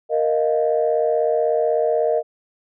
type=chord; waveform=sine; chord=Bb suspended fourth; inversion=none; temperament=equal; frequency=466.2 / 622.3 / 698.5 Hz; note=Bb4 / Eb5 / F5; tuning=0 / 0 / 0 cents; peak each=-19 / -19 / -24 dBFS; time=0.09-2.23 s; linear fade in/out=50 ms; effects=tanh soft clip ceiling -7 dBFS